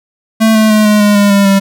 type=tone with pitch steps; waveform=square; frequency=221.6 / 217.8 / 214.1 / 210.4 / 206.8 / 203.2 / 199.72 / 196.29 Hz; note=A3 / A3 / A3 / G#3 / G#3 / G#3 / G3 / G3; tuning=+13 / -17 / -47 / +23 / -7 / -38 / +33 / +3 cents; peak=-6 dBFS; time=0.4-1.6 s; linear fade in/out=20 ms; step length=150 ms; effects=none